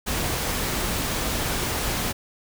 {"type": "noise", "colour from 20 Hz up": "pink", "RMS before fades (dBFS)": -26, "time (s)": [0.06, 2.13], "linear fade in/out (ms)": 20, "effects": []}